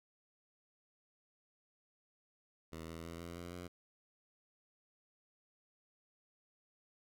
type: tone with pitch steps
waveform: 10% pulse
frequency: 80.9 / 82.36 / 83.85 / 85.36 / 86.91 / 88.48 Hz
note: E2 / E2 / E2 / F2 / F2 / F2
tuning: -32 / -1 / +30 / -39 / -8 / +23 cents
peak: -37 dBFS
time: 2.72-3.68 s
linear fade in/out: 10 ms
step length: 160 ms
effects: none